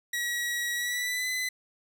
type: tone with pitch glide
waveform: sawtooth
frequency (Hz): 1917 to 2015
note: A#6 to B6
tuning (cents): +48 to +34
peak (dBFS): -25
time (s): 0.13-1.49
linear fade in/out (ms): 5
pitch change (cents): +86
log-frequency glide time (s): 0.74-1.29
effects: none